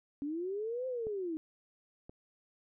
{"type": "linear two-way sweep", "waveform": "sine", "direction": "up then down", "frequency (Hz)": [276.5, 523, 305.9], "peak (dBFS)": -34, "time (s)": [0.22, 1.37], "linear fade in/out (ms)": 0, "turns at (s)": 0.87}
{"type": "clicks", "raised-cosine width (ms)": 2, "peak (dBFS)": [-32, -35], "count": 2, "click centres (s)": [1.069, 2.095]}
{"effects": []}